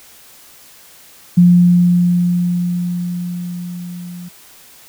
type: tone with level ramp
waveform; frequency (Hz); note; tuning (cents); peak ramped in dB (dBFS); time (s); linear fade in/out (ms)
sine; 176.3; F3; +17; -4 to -28; 1.37-4.29; 10
effects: white hiss -43 dBFS RMS until 4.88 s